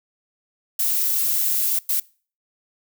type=noise bursts at uneven times; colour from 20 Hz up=violet; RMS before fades=-21 dBFS; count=2; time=0.79-1.79 / 1.89-2 s; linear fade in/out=5 ms; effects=noise-tail reverb RT60 0.4 s tail -23 dB re dry